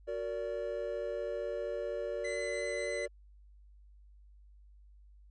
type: chord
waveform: triangle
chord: Gb augmented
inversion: none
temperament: just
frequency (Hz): 370 / 462.5 / 578.1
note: Gb4 / Bb4 / D5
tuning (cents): 0 / -14 / -27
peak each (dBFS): -40 / -37 / -35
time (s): 0.07-3.08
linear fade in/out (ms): 20
type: tone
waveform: 40% pulse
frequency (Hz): 2026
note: B6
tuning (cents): +44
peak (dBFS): -38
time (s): 2.24-3.06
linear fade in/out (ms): 10
effects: added 50 Hz sine -55 dBFS peak until 5.3 s + resampled to 22050 Hz